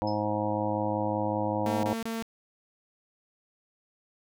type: harmonic tone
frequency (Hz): 105.3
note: G#2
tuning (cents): +24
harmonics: 1 / 2 / 3 / 5 / 6 / 7 / 8 / 9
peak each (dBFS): -35 / -35 / -33 / -32 / -37 / -36 / -36 / -35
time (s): 0.02-1.93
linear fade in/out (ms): 0
type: tone with exponential decay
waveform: sine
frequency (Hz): 5180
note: E8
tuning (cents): -31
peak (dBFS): -37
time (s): 0.07-0.25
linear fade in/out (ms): 5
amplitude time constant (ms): 38
type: tone bursts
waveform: sawtooth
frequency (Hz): 226.6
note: A#3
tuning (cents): -49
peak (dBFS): -27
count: 3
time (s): 1.66-2.224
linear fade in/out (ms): 0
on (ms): 170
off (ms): 27
effects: none